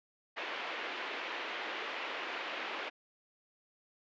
white band-pass noise, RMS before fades -40 dBFS, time 0.36-2.9 s, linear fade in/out 20 ms, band 320 to 2900 Hz, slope 24 dB/octave, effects resampled to 16000 Hz

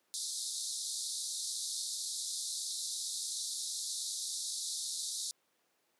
pink band-pass noise, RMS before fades -39 dBFS, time 0.14-5.31 s, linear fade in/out 0 ms, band 3700 to 11000 Hz, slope 96 dB/octave, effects pink hiss -75 dBFS RMS until 5.99 s + high-pass 300 Hz 12 dB/octave

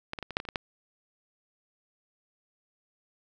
clicks, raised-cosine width 0.3 ms, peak -17 / -20 / -20 / -22 / -9 / -19 / -27 / -19 / -13 dBFS, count 9, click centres 0.134 / 0.188 / 0.227 / 0.307 / 0.369 / 0.401 / 0.452 / 0.488 / 0.558 s, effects none

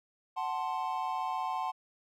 triangle chord, F# diminished, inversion none, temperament equal with one note detuned, 745.1 / 880 / 1046.5 Hz, F#5 / A5 / C6, +12 / 0 / 0 cents, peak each -34 dBFS, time 0.36-1.72 s, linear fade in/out 20 ms, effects none

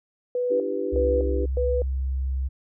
sine tone bursts, 493.9 Hz, B4, in tune, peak -22 dBFS, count 3, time 0.35-1.82 s, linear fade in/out 2 ms, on 250 ms, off 360 ms
sine chord, E minor seventh, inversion third, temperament equal with one note detuned, 293.7 / 337.7 / 392 / 493.9 Hz, D4 / E4 / G4 / B4, 0 / +42 / 0 / 0 cents, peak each -32 / -33 / -28 / -29 dBFS, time 0.5-1.46 s, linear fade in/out 10 ms
sine tone, 66 Hz, C2, 16 cents sharp, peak -23 dBFS, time 0.92-2.49 s, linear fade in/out 20 ms
effects none

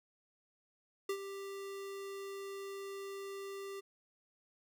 square tone with ADSR envelope, 393.9 Hz, G4, 8 cents sharp, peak -33 dBFS, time 1.09-3.81 s, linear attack 5 ms, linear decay 73 ms, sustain -10 dB, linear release 18 ms, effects none

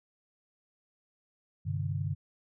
sine chord, G suspended fourth, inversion none, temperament equal with one note detuned, 98 / 130.81 / 150.09 Hz, G2 / C3 / D3, 0 / 0 / +38 cents, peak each -33 / -36 / -34 dBFS, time 1.65-2.15 s, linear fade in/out 20 ms, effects none

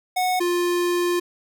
square tone pair in turn, 735 / 351.3 Hz, F#5 / F4, -12 / +10 cents, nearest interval octave + minor second, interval 1278 cents, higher first, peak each -20 / -20 dBFS, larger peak neither, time 0.16-0.4 / 0.4-1.2 s, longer second, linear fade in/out 10 ms, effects none

